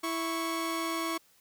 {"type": "tone pair together", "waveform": "sawtooth", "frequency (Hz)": [329.6, 1106.9], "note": ["E4", "C#6"], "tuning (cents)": [0, -3], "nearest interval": "octave + major sixth", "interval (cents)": 2097, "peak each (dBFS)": [-29, -30], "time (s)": [0.03, 1.18], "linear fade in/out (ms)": 10, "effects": ["white hiss -64 dBFS RMS until 1.4 s"]}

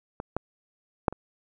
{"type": "clicks", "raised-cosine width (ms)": 1, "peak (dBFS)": [-19, -13, -6, -23], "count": 4, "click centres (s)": [0.201, 0.366, 1.082, 1.126], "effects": []}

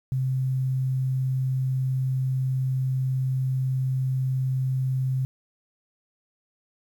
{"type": "tone", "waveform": "sine", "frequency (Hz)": 130.81, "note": "C3", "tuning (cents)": 0, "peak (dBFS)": -22, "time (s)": [0.12, 5.25], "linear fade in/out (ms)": 0, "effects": ["9-bit"]}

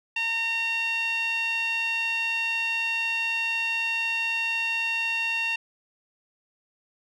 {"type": "tone with band-pass filter", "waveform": "sawtooth", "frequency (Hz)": 914, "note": "A#5", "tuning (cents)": -34, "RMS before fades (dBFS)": -27, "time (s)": [0.16, 5.56], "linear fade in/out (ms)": 5, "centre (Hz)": 2600, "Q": 5.5, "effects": []}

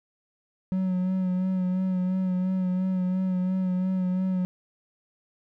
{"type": "tone with vibrato", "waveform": "triangle", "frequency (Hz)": 185, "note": "F#3", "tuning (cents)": 0, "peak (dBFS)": -21, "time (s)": [0.72, 4.45], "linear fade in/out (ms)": 0, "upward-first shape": "sine", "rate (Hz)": 2.9, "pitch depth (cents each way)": 30, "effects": []}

